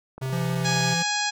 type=click train; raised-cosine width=1 ms; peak=-26 dBFS; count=17; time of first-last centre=0.18-0.807 s; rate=25.5 Hz
type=tone; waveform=square; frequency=131.6 Hz; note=C3; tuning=10 cents sharp; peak=-27 dBFS; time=0.21-0.95 s; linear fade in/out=20 ms
type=tone with vibrato; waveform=square; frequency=170 Hz; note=F3; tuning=46 cents flat; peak=-27 dBFS; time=0.32-1.03 s; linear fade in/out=10 ms; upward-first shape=sine; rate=5.8 Hz; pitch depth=16 cents each way
type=harmonic tone; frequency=830.6 Hz; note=G#5; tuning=in tune; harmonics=1 / 2 / 3 / 4 / 5 / 6 / 7 / 8 / 9; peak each=-29 / -29 / -32 / -33 / -31 / -34 / -34 / -38 / -34 dBFS; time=0.64-1.31 s; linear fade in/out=20 ms
effects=none